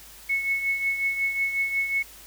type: tone with tremolo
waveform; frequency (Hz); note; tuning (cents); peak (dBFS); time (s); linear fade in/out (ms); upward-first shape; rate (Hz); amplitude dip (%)
sine; 2200; C#7; -14; -20; 0.29-2.03; 10; triangle; 5.5; 65
effects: added 50 Hz sine -54 dBFS peak until 2.26 s + white hiss -47 dBFS RMS until 2.26 s